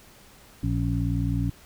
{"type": "harmonic tone with a mistuned harmonic", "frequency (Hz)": 59.1, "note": "A#1", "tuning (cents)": 24, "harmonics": [1, 2, 3, 5], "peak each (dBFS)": [-28, -26, -30, -30], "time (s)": [0.63, 1.5], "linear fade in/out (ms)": 5, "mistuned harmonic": 5, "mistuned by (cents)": -110, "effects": ["pink hiss -52 dBFS RMS until 1.65 s"]}